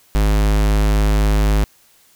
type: tone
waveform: square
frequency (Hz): 51.91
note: G#1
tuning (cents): 0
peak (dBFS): -13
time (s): 0.15-1.64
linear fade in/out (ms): 0
effects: white hiss -53 dBFS RMS until 2.15 s